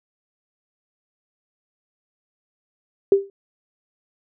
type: tone with exponential decay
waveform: sine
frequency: 395 Hz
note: G4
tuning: 13 cents sharp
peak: -7 dBFS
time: 3.12-3.3 s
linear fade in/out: 2 ms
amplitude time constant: 38 ms
effects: none